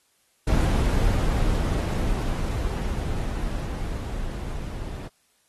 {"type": "noise with level ramp", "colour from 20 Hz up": "brown", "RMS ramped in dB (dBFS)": [-20, -33], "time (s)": [0.47, 5.08], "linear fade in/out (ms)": 5, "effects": ["white hiss -66 dBFS RMS until 5.48 s", "AAC 32 kbps"]}